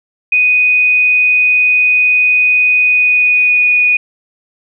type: tone with pitch glide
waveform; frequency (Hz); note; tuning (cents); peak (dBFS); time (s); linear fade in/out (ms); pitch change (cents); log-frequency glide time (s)
sine; 2489 to 2469; D#7 to D#7; 0 to -14; -7; 0.32-3.97; 5; -14; 2.81-3.68
effects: none